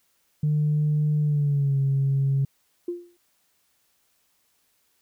sine tone with pitch glide, 150.3 to 137.03 Hz, D3 to C#3, +40 to -20 cents, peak -18 dBFS, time 0.43-2.45 s, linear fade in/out 5 ms, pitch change -160 cents, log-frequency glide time 1.21-1.78 s
sine tone with exponential decay, 349.2 Hz, F4, in tune, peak -23 dBFS, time 2.88-3.17 s, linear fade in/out 5 ms, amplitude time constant 61 ms
effects tanh soft clip ceiling -16 dBFS + white hiss -68 dBFS RMS until 5.01 s

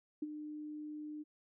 sine tone with ADSR envelope, 301.7 Hz, D4, 47 cents sharp, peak -33 dBFS, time 0.22-1.24 s, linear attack 6 ms, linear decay 30 ms, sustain -9 dB, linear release 25 ms, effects none

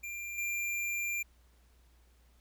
square tone with level steps, 2380 Hz, D7, 22 cents sharp, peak -39 / -33 dBFS, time 0.03-1.23 s, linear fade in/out 10 ms, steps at 0.38 s, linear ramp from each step 2 ms, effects added 60 Hz sine -61 dBFS peak until 2.4 s + pink hiss -70 dBFS RMS until 2.4 s

